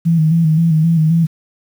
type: tone with vibrato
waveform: sine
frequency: 161.6 Hz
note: E3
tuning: 34 cents flat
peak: -9 dBFS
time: 0.05-1.27 s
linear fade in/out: 20 ms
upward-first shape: square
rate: 3.8 Hz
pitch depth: 53 cents each way
effects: 7-bit